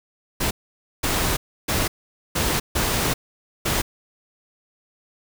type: noise bursts at uneven times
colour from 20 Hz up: pink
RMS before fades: -22 dBFS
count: 6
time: 0.4-0.51 / 1.03-1.37 / 1.68-1.88 / 2.35-2.6 / 2.75-3.14 / 3.65-3.82 s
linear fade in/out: 10 ms
effects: none